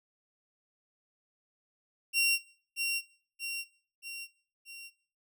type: tone with echo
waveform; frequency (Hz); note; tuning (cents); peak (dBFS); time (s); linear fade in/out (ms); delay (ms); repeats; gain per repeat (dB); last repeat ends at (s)
sawtooth; 2748; F7; -29; -21; 2.13-2.39; 50; 630; 4; -5; 4.91
effects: noise-tail reverb RT60 0.5 s tail -20 dB re dry